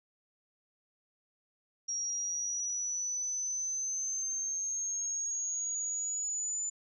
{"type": "exponential sweep", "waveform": "sine", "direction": "up", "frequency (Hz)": [5650, 7040], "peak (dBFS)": -32, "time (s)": [1.88, 6.7], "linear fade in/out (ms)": 10, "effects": []}